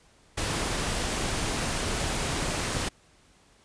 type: noise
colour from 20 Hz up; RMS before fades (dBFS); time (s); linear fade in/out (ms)
pink; -29; 0.37-2.89; 10
effects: pink hiss -60 dBFS RMS until 3.64 s + resampled to 22050 Hz